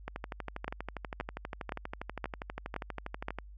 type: two click trains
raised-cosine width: 0.5 ms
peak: -19 / -22 dBFS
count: 6 / 42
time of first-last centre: 0.68-3.284 / 0.08-3.386 s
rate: 1.92 / 12.4 Hz
effects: added 50 Hz sine -47 dBFS peak until 3.57 s